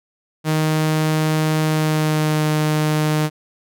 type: tone with pitch glide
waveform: sawtooth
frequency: 156 to 153.32 Hz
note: D#3 to D#3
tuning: +5 to -25 cents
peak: -12 dBFS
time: 0.44-3.3 s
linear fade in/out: 50 ms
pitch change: -30 cents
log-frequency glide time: 1.64-2.46 s
effects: none